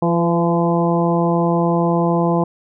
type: harmonic tone with a mistuned harmonic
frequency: 170.6 Hz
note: F3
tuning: 40 cents flat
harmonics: 1 / 2 / 3 / 4 / 5 / 6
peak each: -17 / -20 / -22 / -23 / -24 / -25 dBFS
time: 0.02-2.44 s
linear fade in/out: 5 ms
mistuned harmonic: 3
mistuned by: -23 cents
effects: none